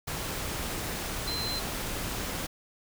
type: tone in noise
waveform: sine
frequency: 4090 Hz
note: C8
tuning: 40 cents flat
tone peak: -32 dBFS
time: 1.27-1.6 s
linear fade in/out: 10 ms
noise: pink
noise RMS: -34 dBFS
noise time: 0.07-2.47 s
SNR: -1 dB
effects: none